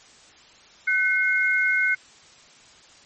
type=tone pair together; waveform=sine; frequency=1510 / 2148 Hz; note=F#6 / C7; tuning=+35 / +45 cents; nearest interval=tritone; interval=610 cents; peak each=-21 dBFS; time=0.87-1.95 s; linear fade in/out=10 ms; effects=white hiss -51 dBFS RMS until 3.05 s + MP3 32 kbps